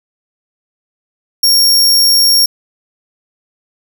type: tone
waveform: sawtooth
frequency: 5540 Hz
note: F8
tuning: 15 cents flat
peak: -4 dBFS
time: 1.43-2.46 s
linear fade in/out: 5 ms
effects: none